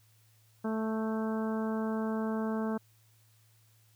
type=harmonic tone with a mistuned harmonic; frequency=220 Hz; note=A3; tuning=in tune; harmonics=1 / 2 / 3 / 4 / 5 / 6 / 7; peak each=-31 / -37 / -41 / -43 / -45 / -47 / -48 dBFS; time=0.64-2.78 s; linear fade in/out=10 ms; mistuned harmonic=7; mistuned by=+16 cents; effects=added 110 Hz sine -63 dBFS peak until 3.95 s + white hiss -68 dBFS RMS until 3.95 s